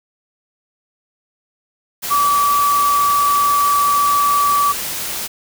sine tone in noise, 1151 Hz, D6, 35 cents flat, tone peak -12 dBFS, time 2.1-4.73 s, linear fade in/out 20 ms, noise white, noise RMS -24 dBFS, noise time 2.02-5.28 s, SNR +9 dB, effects none

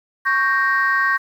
sine chord, G diminished, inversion second, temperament equal, 1108.7 / 1568 / 1864.7 Hz, Db6 / G6 / Bb6, 0 / 0 / 0 cents, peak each -19 / -18 / -19 dBFS, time 0.25-1.18 s, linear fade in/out 20 ms, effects tanh soft clip ceiling -8 dBFS + 8-bit

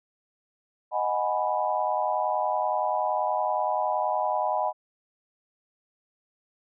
sine chord, G# minor seventh, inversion second, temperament equal, 622.3 / 740 / 830.6 / 987.8 Hz, D#5 / F#5 / G#5 / B5, 0 / 0 / 0 / 0 cents, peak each -29 dBFS, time 0.91-4.73 s, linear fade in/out 50 ms, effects none

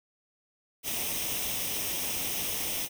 white noise with comb filter, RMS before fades -32 dBFS, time 0.83-2.89 s, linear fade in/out 50 ms, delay 0.34 ms, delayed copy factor +0.6, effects none

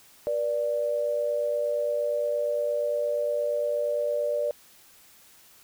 sine tone pair together, 478.7 / 587.3 Hz, A#4 / D5, +46 / 0 cents, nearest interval major third, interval 354 cents, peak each -30 / -25 dBFS, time 0.27-4.51 s, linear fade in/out 0 ms, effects white hiss -55 dBFS RMS until 5.63 s

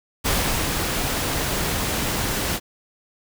pink noise with ADSR envelope, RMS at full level -21 dBFS, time 0.24-2.6 s, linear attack 22 ms, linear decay 390 ms, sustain -3 dB, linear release 48 ms, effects none

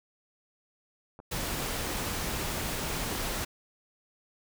clicks, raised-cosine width 1 ms, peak -33 / -33 dBFS, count 2, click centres 1.191 / 1.201 s
pink noise, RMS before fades -33 dBFS, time 1.31-3.45 s, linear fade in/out 10 ms
effects none

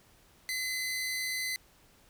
sawtooth tone pair together, 2034 / 4574 Hz, C7 / D8, -50 / -47 cents, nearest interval octave + major second, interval 1403 cents, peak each -29 / -38 dBFS, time 0.49-1.56 s, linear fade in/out 0 ms, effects pink hiss -62 dBFS RMS until 2.09 s

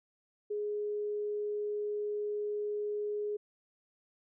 sine tone, 416.8 Hz, G#4, 6 cents sharp, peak -32 dBFS, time 0.5-3.37 s, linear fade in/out 10 ms, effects none

